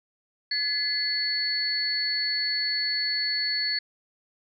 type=tone cluster; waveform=sine; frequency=1711 / 2036 / 4420 Hz; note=A6 / C7 / C#8; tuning=-49 / -48 / -6 cents; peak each=-33 / -34 / -25 dBFS; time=0.51-3.79 s; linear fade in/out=5 ms; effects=none